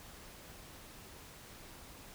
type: silence
effects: pink hiss -53 dBFS RMS until 2.14 s